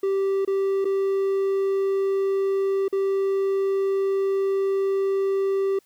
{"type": "tone with dropouts", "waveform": "triangle", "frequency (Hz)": 390, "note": "G4", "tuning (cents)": -9, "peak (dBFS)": -18, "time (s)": [0.03, 5.79], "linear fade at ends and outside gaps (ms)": 5, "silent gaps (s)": [[0.45, 0.475], [0.846, 0.852], [2.882, 2.926]], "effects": ["white hiss -63 dBFS RMS until 5.85 s"]}